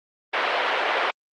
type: band-pass noise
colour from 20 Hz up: pink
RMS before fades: -23 dBFS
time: 0.33-1.11 s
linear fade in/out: 10 ms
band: 500 to 3200 Hz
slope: 24 dB/octave
effects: Opus 32 kbps